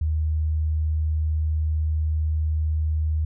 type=tone; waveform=sine; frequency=77.78 Hz; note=D#2; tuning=in tune; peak=-20 dBFS; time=0.01-3.25 s; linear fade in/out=5 ms; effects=none